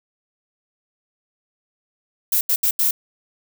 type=noise bursts at uneven times; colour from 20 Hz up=violet; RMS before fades=-18 dBFS; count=4; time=2.32-2.41 / 2.49-2.56 / 2.63-2.71 / 2.79-2.91 s; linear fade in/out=5 ms; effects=none